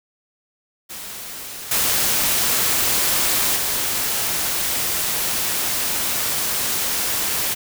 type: noise with level steps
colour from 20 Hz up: white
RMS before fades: -33 / -19 / -22 dBFS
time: 0.89-7.55 s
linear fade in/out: 20 ms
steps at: 1.71 / 3.56 s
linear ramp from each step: 5 ms
effects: none